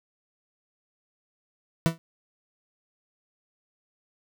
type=tone with exponential decay; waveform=40% pulse; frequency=164.81 Hz; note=E3; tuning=in tune; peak=-14 dBFS; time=1.86-1.98 s; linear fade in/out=0 ms; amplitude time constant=25 ms; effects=none